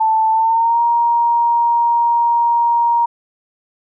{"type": "tone with pitch glide", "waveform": "sine", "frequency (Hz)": [882, 939.9], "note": ["A5", "A#5"], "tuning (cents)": [4, 14], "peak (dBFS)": -11, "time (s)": [0, 3.06], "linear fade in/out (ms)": 10, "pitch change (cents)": 110, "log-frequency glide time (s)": [0.3, 0.81], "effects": []}